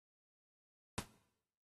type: noise with exponential decay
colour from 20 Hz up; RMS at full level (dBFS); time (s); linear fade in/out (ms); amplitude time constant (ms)
pink; -35; 0.98-1.08; 0; 20
effects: noise-tail reverb RT60 0.8 s tail -19 dB re dry + AAC 32 kbps